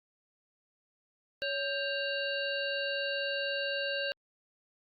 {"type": "harmonic tone with a mistuned harmonic", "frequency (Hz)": 559, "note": "C#5", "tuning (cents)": 14, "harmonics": [1, 3, 5, 7, 8], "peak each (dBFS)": [-35, -36, -37, -41, -42], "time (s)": [1.42, 4.12], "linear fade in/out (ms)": 0, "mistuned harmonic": 3, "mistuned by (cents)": -100, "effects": ["Opus 48 kbps"]}